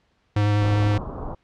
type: tone with vibrato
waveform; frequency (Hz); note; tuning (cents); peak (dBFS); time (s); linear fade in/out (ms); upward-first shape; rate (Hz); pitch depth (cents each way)
square; 103.83; G#2; 0; -18; 0.36-0.98; 5; square; 10; 9
type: low-pass noise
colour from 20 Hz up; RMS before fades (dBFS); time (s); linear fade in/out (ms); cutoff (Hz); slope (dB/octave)
pink; -32; 0.61-1.35; 10; 1200; 48
effects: pink hiss -66 dBFS RMS until 1.43 s + low-pass 4000 Hz 12 dB/octave

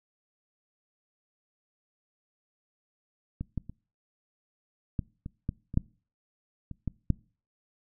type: clicks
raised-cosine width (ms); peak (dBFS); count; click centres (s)
5; -21 / -19 / -28 / -16 / -25 / -17 / -25 / -10 / -27 / -18 / -11; 11; 3.41 / 3.577 / 3.696 / 4.992 / 5.261 / 5.491 / 5.741 / 5.774 / 6.713 / 6.877 / 7.103
effects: noise-tail reverb RT60 0.4 s tail -24 dB re dry

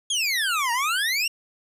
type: exponential two-way sweep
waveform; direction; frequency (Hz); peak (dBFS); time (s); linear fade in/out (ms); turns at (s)
25% pulse; down then up; 3384 to 917 to 2834; -18; 0.1-1.28; 5; 0.72
effects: resampled to 32000 Hz

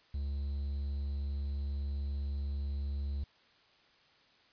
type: tone with quantisation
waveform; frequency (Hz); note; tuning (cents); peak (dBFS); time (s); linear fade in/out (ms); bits
triangle; 70.4; C#2; +27; -31; 0.14-3.24; 5; 10
effects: white hiss -65 dBFS RMS until 4.52 s + resampled to 11025 Hz

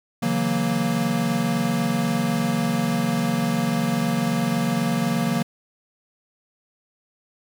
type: chord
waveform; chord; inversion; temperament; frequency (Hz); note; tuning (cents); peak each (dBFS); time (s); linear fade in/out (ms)
square; F# dominant seventh; second; equal with one note detuned; 141.1 / 164.81 / 185 / 233.1; C#3 / E3 / F#3 / A#3; +31 / 0 / 0 / 0; -30 / -28 / -27 / -24; 0.22-5.43; 10
effects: none

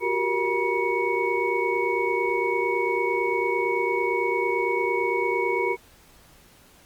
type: tone cluster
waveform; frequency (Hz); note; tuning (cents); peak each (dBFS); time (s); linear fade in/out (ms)
sine; 364.1 / 393 / 468.2 / 962 / 2226; F#4 / G4 / A#4 / B5 / C#7; -28 / +4 / +8 / -46 / +7; -28; 0-5.77; 50
effects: pink hiss -54 dBFS RMS until 6.85 s + Opus 32 kbps

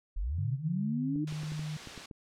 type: linear sweep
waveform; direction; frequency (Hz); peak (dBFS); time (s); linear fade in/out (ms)
sine; up; 33.96 to 309.7; -30; 0.16-1.25; 10
type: tone with pitch glide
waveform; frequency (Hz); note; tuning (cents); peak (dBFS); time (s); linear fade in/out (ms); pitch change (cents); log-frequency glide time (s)
sine; 145.5 to 153; D3 to D#3; -16 to -29; -34; 0.38-1.77; 5; +87; 0.72-1.22
type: clicks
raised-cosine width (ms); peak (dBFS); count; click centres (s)
3; -32; 8; 1.159 / 1.324 / 1.433 / 1.52 / 1.594 / 1.873 / 1.977 / 2.112
type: noise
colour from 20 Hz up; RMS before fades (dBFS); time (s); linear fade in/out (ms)
white; -43; 1.27-2.06; 5
effects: low-pass 5000 Hz 12 dB/octave

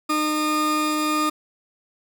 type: tone pair together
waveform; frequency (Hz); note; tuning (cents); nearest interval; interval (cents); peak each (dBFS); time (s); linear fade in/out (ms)
40% pulse; 305.1 / 1222; D#4 / D#6; -34 / -32; 2 octaves; 2402; -22; 0.09-1.3; 10
effects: none

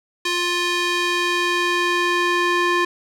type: tone with band-pass filter sweep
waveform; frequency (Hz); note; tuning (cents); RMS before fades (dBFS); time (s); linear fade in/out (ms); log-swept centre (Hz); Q
square; 351.3; F4; +10; -20; 0.25-2.85; 5; 3400 to 1600; 0.88
effects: none

